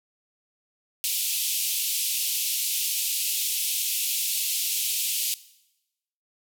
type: band-pass noise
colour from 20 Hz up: white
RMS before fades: -27 dBFS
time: 1.04-5.34 s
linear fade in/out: 0 ms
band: 2500 to 16000 Hz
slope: 48 dB/octave
effects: noise-tail reverb RT60 0.9 s tail -18 dB re dry